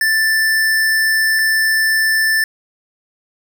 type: tone pair in turn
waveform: square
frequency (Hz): 1766 / 1766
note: A6 / A6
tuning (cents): +6 / +6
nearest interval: unison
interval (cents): 0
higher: neither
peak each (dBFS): -13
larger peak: neither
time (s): 0.01-1.39 / 1.39-2.44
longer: first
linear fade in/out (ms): 2
effects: 9-bit